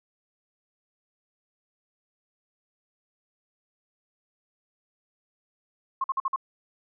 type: tone bursts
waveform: sine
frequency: 1073 Hz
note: C6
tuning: 43 cents sharp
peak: -23 dBFS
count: 5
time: 6.01-6.361 s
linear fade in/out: 5 ms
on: 31 ms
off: 49 ms
effects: none